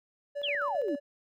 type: tone with tremolo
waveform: triangle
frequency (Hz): 575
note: D5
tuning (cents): -37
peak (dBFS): -30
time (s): 0.35-1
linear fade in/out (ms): 20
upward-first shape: square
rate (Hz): 7.5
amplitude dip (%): 45
type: exponential sweep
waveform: sine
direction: down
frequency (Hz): 3526 to 255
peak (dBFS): -29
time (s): 0.43-0.96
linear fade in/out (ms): 10
effects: none